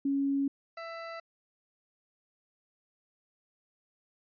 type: tone pair in turn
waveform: sine / 20% pulse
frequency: 277.2 / 664.6 Hz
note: C#4 / E5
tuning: 0 / +14 cents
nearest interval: octave + minor third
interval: 1514 cents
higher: second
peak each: -26 / -34 dBFS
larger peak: first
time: 0.05-0.48 / 0.77-1.2 s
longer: neither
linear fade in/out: 5 ms
effects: resampled to 11025 Hz